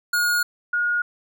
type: tone pair in turn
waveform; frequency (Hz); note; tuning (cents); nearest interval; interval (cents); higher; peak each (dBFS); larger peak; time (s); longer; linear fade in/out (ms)
square / sine; 1437 / 1437; F6 / F6; +49 / +49; unison; 0; neither; -19; neither; 0.13-0.43 / 0.73-1.02; first; 5
effects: none